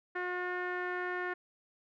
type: tone with low-pass filter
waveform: sawtooth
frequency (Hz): 359.9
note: F#4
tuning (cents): -48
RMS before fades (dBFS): -36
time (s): 0.15-1.34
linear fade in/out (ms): 10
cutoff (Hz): 1700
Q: 5.2
effects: none